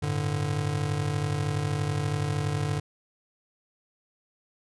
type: chord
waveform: square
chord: G suspended second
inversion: none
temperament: just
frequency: 98 / 110.25 / 147 Hz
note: G2 / A2 / D3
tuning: 0 / +4 / +2 cents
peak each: -32 / -34 / -29 dBFS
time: 0.02-2.8 s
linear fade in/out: 10 ms
effects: resampled to 24000 Hz